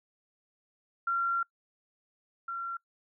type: tone pair in turn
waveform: sine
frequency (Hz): 1374 / 1368.7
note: F6 / F6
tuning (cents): -29 / -35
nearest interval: unison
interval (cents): 6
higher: first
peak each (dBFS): -26 / -33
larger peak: first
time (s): 1.07-1.43 / 2.48-2.77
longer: first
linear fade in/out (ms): 5
effects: noise-tail reverb RT60 0.1 s tail -24 dB re dry